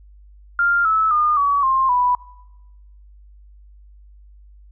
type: tone with pitch steps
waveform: sine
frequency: 1396.9 / 1303.4 / 1216.1 / 1134.6 / 1058.7 / 987.8 Hz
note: F6 / E6 / D#6 / C#6 / C6 / B5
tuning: 0 / -20 / -40 / +40 / +20 / 0 cents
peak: -14 dBFS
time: 0.59-2.15 s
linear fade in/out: 2 ms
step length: 260 ms
effects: noise-tail reverb RT60 1.0 s tail -22 dB re dry + added 50 Hz sine -43 dBFS peak until 4.71 s